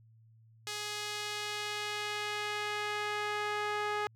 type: tone with band-pass filter sweep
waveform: sawtooth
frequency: 417.7 Hz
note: G#4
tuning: 10 cents sharp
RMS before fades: -36 dBFS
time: 0.67-4.07 s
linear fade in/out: 0 ms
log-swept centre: 4900 to 1300 Hz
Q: 0.83
effects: added 112 Hz sine -58 dBFS peak until 4.15 s